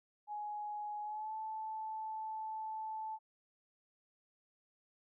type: tone with pitch glide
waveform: sine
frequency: 837 to 874.1 Hz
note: G#5 to A5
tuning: +13 to -12 cents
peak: -39 dBFS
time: 0.27-3.19 s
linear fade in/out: 50 ms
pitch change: +75 cents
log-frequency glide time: 1.02-1.34 s
effects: none